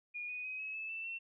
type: tone with pitch steps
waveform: sine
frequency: 2437 / 2480 / 2523 / 2567 / 2612 / 2658 / 2704 Hz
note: D#7 / D#7 / D#7 / E7 / E7 / E7 / E7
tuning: -37 / -6 / +23 / -47 / -17 / +14 / +43 cents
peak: -39 dBFS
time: 0.14-1.19 s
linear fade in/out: 20 ms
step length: 150 ms
effects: none